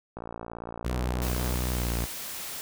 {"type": "click train", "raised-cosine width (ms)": 1, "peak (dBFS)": -23, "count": 81, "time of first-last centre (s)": [0.17, 1.556], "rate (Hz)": 57.7}
{"type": "tone with pitch glide", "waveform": "sawtooth", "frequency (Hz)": [62, 58.52], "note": ["B1", "A#1"], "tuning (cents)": [7, 7], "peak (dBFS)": -23, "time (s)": [0.84, 2.06], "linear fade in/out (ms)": 20, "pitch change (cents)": -100, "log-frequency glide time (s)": [1.7, 1.89]}
{"type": "noise", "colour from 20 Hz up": "white", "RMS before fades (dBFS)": -37, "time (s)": [1.22, 2.61], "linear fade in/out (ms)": 0}
{"effects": []}